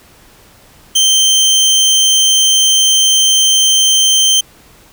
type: tone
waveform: 25% pulse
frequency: 3124 Hz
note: G7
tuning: 7 cents flat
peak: -4 dBFS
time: 0.95-4.41 s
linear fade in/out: 10 ms
effects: pink hiss -44 dBFS RMS until 4.92 s